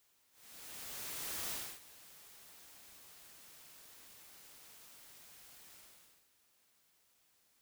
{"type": "noise with ADSR envelope", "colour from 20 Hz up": "white", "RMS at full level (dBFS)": -40, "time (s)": [0.31, 6.29], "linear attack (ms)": 1200, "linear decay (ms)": 280, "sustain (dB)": -18, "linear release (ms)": 530, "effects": ["white hiss -73 dBFS RMS until 7.61 s"]}